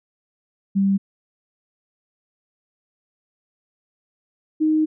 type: tone pair in turn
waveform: sine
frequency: 196 / 311.1 Hz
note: G3 / D#4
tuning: 0 / 0 cents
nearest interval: minor sixth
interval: 800 cents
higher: second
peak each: -15 dBFS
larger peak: neither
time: 0.75-0.98 / 4.6-4.86 s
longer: second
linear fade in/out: 20 ms
effects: none